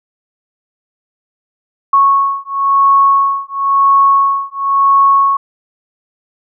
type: beating tone pair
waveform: sine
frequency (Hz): 1103 / 1103.97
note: C#6 / C#6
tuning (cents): -9 / -7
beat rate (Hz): 0.97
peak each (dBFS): -11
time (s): 1.93-5.37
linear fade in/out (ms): 5
effects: none